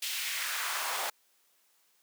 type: noise with high-pass filter sweep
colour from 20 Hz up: pink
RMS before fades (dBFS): -34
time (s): 0.02-1.1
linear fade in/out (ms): 5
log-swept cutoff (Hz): 3100 to 700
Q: 1.6
effects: white hiss -69 dBFS RMS until 2.02 s + high-pass 300 Hz 12 dB/octave